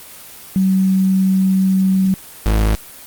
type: tone pair in turn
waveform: sine / 40% pulse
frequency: 189.9 / 53.12 Hz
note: F#3 / G#1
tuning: +45 / +40 cents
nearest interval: octave + minor seventh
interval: 2205 cents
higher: first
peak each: -11 / -11 dBFS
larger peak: neither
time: 0.56-2.14 / 2.46-2.75 s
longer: first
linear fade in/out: 0 ms
effects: white hiss -37 dBFS RMS until 3.06 s + Opus 24 kbps